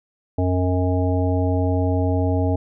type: harmonic tone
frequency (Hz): 91.1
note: F#2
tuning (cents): -26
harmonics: 1 / 3 / 5 / 7 / 9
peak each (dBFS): -19 / -23 / -27 / -27 / -31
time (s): 0.38-2.56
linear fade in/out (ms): 5
effects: none